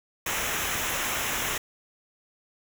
pink noise with comb filter, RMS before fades -29 dBFS, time 0.26-1.58 s, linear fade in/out 5 ms, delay 0.22 ms, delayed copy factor -0.7, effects none

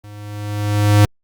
square tone with level ramp, 103.83 Hz, G#2, in tune, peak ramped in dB -36 to -7 dBFS, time 0.04-1.05 s, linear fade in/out 0 ms, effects Opus 48 kbps

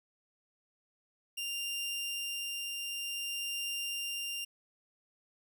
sawtooth tone with tremolo, 2792 Hz, F7, 1 cent flat, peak -31 dBFS, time 1.37-4.45 s, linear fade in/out 10 ms, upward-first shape triangle, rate 0.54 Hz, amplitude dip 25%, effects none

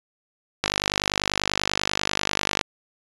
click train, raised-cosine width 0.2 ms, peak -3 dBFS, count 100, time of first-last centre 0.64-2.612 s, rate 50.2 Hz, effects resampled to 22050 Hz

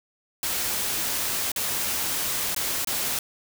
white noise with dropouts, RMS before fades -27 dBFS, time 0.43-3.19 s, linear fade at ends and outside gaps 1 ms, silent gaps 1.518-1.561 / 2.547-2.563 / 2.847-2.872 s, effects none

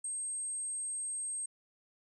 sine tone, 8420 Hz, C9, 10 cents sharp, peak -35 dBFS, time 0.04-1.46 s, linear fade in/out 5 ms, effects none

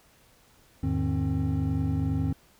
triangle tone cluster, 81.4 / 103.9 / 153.6 / 266.7 Hz, E2 / G#2 / D#3 / C4, -21 / +1 / -22 / +33 cents, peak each -28 dBFS, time 0.83-2.33 s, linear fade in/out 5 ms, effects pink hiss -60 dBFS RMS until 2.59 s

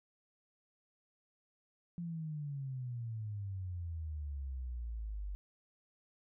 sine exponential sweep, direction down, 174.61 to 48 Hz, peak -38 dBFS, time 1.98-5.35 s, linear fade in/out 0 ms, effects none

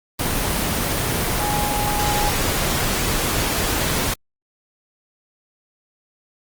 sine tone in noise, 830.6 Hz, G#5, in tune, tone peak -22 dBFS, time 1.4-2.3 s, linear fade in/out 5 ms, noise pink, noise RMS -21 dBFS, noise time 0.19-4.14 s, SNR -4 dB, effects Opus 24 kbps

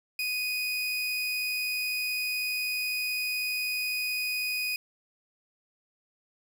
30% pulse tone, 2489 Hz, D#7, in tune, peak -26 dBFS, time 0.19-4.76 s, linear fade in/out 2 ms, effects 10-bit

